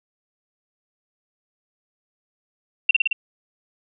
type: tone with echo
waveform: sine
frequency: 2729 Hz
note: F7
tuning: 41 cents flat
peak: -10 dBFS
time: 2.89-2.91 s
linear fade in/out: 5 ms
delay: 55 ms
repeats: 4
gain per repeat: -2 dB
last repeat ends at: 3.13 s
effects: none